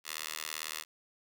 10% pulse tone with high-pass filter, 77.9 Hz, D#2, 3 cents sharp, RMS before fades -40 dBFS, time 0.04-0.85 s, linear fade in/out 50 ms, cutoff 2100 Hz, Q 0.61, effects none

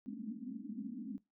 white band-pass noise, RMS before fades -44 dBFS, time 0.06-1.18 s, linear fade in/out 0 ms, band 200 to 280 Hz, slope 96 dB/octave, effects noise-tail reverb RT60 0.2 s tail -19 dB re dry

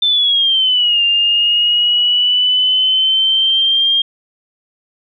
sine exponential two-way sweep, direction down then up, 3564 to 2794 to 3219 Hz, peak -10 dBFS, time 0.02-4.02 s, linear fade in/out 5 ms, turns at 1.03 s, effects none

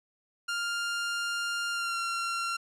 sawtooth tone with pitch glide, 1400 to 1372 Hz, F6 to F6, +4 to -31 cents, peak -26 dBFS, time 0.48-2.57 s, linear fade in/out 10 ms, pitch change -35 cents, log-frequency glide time 1.71-1.98 s, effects low-pass 9000 Hz 12 dB/octave

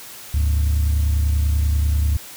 sine tone pair together, 73 / 103.24 Hz, D2 / G#2, -10 / -10 cents, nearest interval tritone, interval 600 cents, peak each -14 / -23 dBFS, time 0.34-2.17 s, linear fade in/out 5 ms, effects tanh soft clip ceiling -12 dBFS + white hiss -38 dBFS RMS until 2.36 s

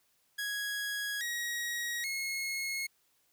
sawtooth tone with pitch steps, 1661.2 / 1897.2 / 2167 Hz, G#6 / A#6 / C#7, 0 / +30 / -40 cents, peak -30 dBFS, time 0.38-2.87 s, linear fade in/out 10 ms, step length 830 ms, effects white hiss -72 dBFS RMS until 3.32 s

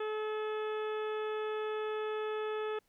harmonic tone, 429.9 Hz, A4, 40 cents flat, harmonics 1 / 2 / 3 / 4 / 5 / 6 / 7 / 8, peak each -34 / -45 / -43 / -48 / -56 / -51 / -59 / -54 dBFS, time 0-2.79 s, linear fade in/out 5 ms, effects pink hiss -74 dBFS RMS until 2.88 s

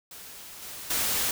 white noise with level steps, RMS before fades -44 / -40 / -27 dBFS, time 0.11-1.31 s, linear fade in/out 2 ms, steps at 0.62 / 0.9 s, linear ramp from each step 5 ms, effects none

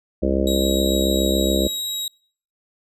harmonic tone, 67.1 Hz, C2, 44 cents sharp, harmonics 1 / 3 / 4 / 5 / 6 / 7 / 8 / 9, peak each -24 / -24 / -28 / -23 / -28 / -28 / -26 / -27 dBFS, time 0.22-1.68 s, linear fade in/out 10 ms
sawtooth tone, 3826 Hz, A#7, 44 cents sharp, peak -21 dBFS, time 0.47-2.08 s, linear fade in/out 2 ms
effects noise-tail reverb RT60 0.5 s tail -25 dB re dry + resampled to 32000 Hz

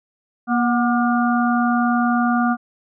harmonic tone with a mistuned harmonic, 238.2 Hz, A#3, 38 cents sharp, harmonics 1 / 3 / 5 / 6, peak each -17 / -22 / -24 / -25 dBFS, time 0.47-2.57 s, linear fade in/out 50 ms, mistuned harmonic 3, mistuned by +44 cents, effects none

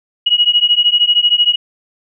sine beating tone pair, 2897 / 2910 Hz, F#7 / F#7, -37 / -29 cents, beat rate 13 Hz, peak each -12 dBFS, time 0.26-1.56 s, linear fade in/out 10 ms, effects none

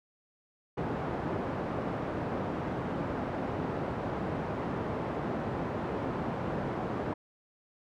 pink band-pass noise, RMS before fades -34 dBFS, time 0.77-7.14 s, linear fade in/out 10 ms, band 120 to 1000 Hz, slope 12 dB/octave, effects none

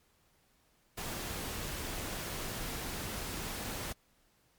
pink noise, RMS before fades -39 dBFS, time 0.97-3.93 s, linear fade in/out 10 ms, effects pink hiss -70 dBFS RMS until 4.58 s + MP3 96 kbps

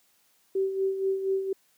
sine tone with tremolo, 385.6 Hz, G4, 28 cents flat, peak -22 dBFS, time 0.55-1.53 s, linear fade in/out 5 ms, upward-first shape sine, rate 4.2 Hz, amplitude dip 60%, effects white hiss -66 dBFS RMS until 1.77 s + high-pass 100 Hz 12 dB/octave

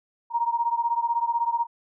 sine beating tone pair, 932.3 / 948.3 Hz, A#5 / A#5, 0 / +29 cents, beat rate 16 Hz, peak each -24 / -26 dBFS, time 0.3-1.67 s, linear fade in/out 50 ms, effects none

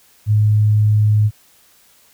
sine tone, 106.1 Hz, G#2, 38 cents sharp, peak -10 dBFS, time 0.26-1.31 s, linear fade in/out 50 ms, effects white hiss -52 dBFS RMS until 2.13 s

